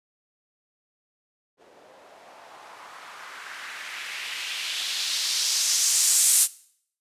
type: noise with low-pass filter sweep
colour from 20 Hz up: violet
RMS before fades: -27 dBFS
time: 1.57-6.48 s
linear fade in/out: 50 ms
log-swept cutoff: 460 to 9400 Hz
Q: 1.8
effects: noise-tail reverb RT60 0.6 s tail -20 dB re dry + resampled to 32000 Hz